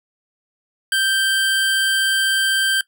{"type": "tone", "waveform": "25% pulse", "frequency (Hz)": 1568, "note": "G6", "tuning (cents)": 0, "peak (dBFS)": -12, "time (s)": [0.92, 2.81], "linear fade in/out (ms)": 2, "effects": ["noise-tail reverb RT60 0.1 s tail -18 dB re dry"]}